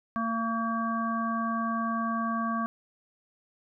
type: harmonic tone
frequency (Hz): 227.5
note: A#3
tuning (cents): -42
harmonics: 1 / 3 / 5 / 7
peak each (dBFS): -30 / -37 / -30 / -39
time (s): 0.16-2.66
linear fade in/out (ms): 0
effects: none